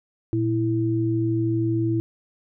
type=tone pair together; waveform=sine; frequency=116.43 / 329.6 Hz; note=A#2 / E4; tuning=-2 / 0 cents; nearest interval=octave + tritone; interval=1802 cents; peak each=-23 / -22 dBFS; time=0.33-2 s; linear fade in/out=0 ms; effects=none